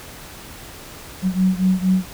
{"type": "beating tone pair", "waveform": "sine", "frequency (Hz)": [185, 189.3], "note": ["F#3", "F#3"], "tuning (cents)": [0, 40], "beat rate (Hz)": 4.3, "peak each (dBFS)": [-17, -19], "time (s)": [1.22, 2.06], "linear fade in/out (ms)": 50, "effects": ["pink hiss -38 dBFS RMS until 2.13 s"]}